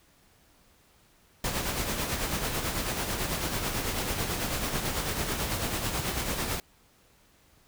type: noise with tremolo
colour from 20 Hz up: pink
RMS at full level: -29 dBFS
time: 1.44-6.6 s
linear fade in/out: 2 ms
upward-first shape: sine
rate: 9.1 Hz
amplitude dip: 45%
effects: pink hiss -62 dBFS RMS until 7.67 s